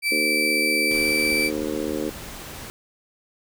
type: tone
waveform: 35% pulse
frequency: 2325 Hz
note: D7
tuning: 18 cents flat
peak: -18 dBFS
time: 0.02-1.51 s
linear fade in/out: 50 ms
type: harmonic tone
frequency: 76.2 Hz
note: D#2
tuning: 36 cents flat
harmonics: 3 / 4 / 5 / 6 / 7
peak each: -33 / -28 / -31 / -31 / -32 dBFS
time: 0.11-2.1 s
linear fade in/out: 10 ms
type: noise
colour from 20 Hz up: pink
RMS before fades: -37 dBFS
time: 0.91-2.7 s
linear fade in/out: 0 ms
effects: none

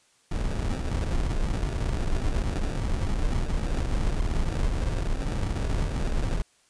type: noise with sample-and-hold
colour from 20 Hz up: brown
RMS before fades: -26 dBFS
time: 0.31-6.42 s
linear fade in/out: 5 ms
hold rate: 1050 Hz
effects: white hiss -63 dBFS RMS until 6.69 s + resampled to 22050 Hz

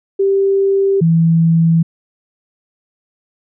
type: tone pair in turn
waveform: sine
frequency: 392 / 164.82 Hz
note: G4 / E3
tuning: 0 / 0 cents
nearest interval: octave + minor third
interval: 1500 cents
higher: first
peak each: -10 / -8 dBFS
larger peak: second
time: 0.19-1.01 / 1.01-1.83 s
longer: neither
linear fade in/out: 10 ms
effects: none

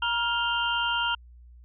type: tone cluster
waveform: sine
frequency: 950 / 1401 / 2806 / 3134 Hz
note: A#5 / F6 / F7 / G7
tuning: +33 / +5 / +8 / -1 cents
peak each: -29 / -28 / -30 / -32 dBFS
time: 0.02-1.15 s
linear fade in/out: 5 ms
effects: added 60 Hz sine -47 dBFS peak until 1.64 s

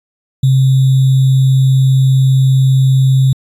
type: tone with sample-and-hold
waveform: sine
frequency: 132.5 Hz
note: C3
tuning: 22 cents sharp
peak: -6 dBFS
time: 0.43-3.33 s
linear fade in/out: 5 ms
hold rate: 3675 Hz
effects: resampled to 32000 Hz

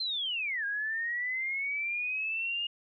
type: linear two-way sweep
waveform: sine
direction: down then up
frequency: 4186 to 1613 to 2854 Hz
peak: -30 dBFS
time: 0-2.67 s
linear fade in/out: 5 ms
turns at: 0.65 s
effects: none

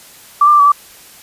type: tone with pitch steps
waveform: sine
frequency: 1165 / 1192 / 1178 / 1143 / 1165 Hz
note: D6 / D6 / D6 / D6 / D6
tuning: -14 / +25 / +5 / -47 / -14 cents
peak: -5 dBFS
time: 0.41-0.72 s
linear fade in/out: 5 ms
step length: 62 ms
effects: white hiss -40 dBFS RMS until 1.22 s + resampled to 32000 Hz

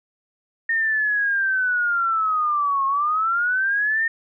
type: linear two-way sweep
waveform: sine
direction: down then up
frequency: 1837 to 1078 to 1837 Hz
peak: -18 dBFS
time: 0.69-4.08 s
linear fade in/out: 5 ms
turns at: 2.86 s
effects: none

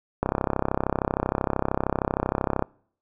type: click train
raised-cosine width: 1 ms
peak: -8 dBFS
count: 80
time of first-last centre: 0.23-2.624 s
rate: 33 Hz
effects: noise-tail reverb RT60 0.6 s tail -26 dB re dry

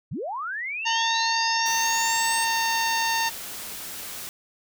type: linear sweep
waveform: sine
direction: up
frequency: 87.4 to 8550 Hz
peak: -28 dBFS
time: 0.11-2.45 s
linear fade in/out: 10 ms
type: harmonic tone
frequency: 911 Hz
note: A#5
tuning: 40 cents flat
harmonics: 1 / 2 / 3 / 4 / 5 / 6 / 7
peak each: -25 / -28 / -31 / -34 / -32 / -36 / -33 dBFS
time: 0.85-3.3 s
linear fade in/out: 20 ms
type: noise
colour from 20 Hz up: white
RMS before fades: -36 dBFS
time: 1.66-4.29 s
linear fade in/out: 0 ms
effects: none

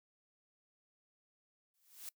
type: noise with exponential growth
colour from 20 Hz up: blue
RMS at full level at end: -43 dBFS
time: 1.74-2.09 s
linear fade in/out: 2 ms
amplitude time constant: 74 ms
effects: noise-tail reverb RT60 0.1 s tail -23 dB re dry

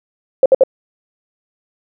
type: tone bursts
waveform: sine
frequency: 530 Hz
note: C5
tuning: 22 cents sharp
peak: -4 dBFS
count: 3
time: 0.43-0.636 s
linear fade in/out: 2 ms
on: 28 ms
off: 61 ms
effects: none

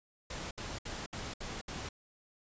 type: noise bursts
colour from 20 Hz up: pink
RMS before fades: -41 dBFS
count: 6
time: 0.3-1.89 s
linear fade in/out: 5 ms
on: 210 ms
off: 66 ms
effects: resampled to 16000 Hz

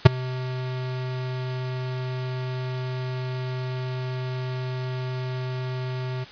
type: tone with ADSR envelope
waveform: square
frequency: 128 Hz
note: C3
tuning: 38 cents flat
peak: -4 dBFS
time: 0.05-6.25 s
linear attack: 12 ms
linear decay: 12 ms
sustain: -24 dB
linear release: 21 ms
effects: white hiss -43 dBFS RMS until 6.31 s + resampled to 11025 Hz

